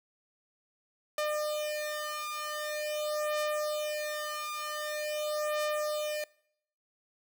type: beating tone pair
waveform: sawtooth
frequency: 603 / 603.45 Hz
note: D5 / D5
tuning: +46 / +47 cents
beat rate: 0.45 Hz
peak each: -31 / -31 dBFS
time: 1.18-6.24 s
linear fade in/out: 2 ms
effects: noise-tail reverb RT60 0.7 s tail -23 dB re dry